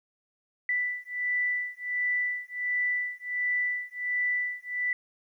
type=beating tone pair; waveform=sine; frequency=1978 / 1979.4 Hz; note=B6 / B6; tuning=+2 / +3 cents; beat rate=1.4 Hz; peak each=-30 dBFS; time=0.69-4.93 s; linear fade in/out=2 ms; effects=11-bit